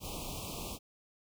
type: band-stop noise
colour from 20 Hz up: pink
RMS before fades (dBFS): -41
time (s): 0-0.79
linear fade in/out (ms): 50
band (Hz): 1200 to 2400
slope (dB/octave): 96
effects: none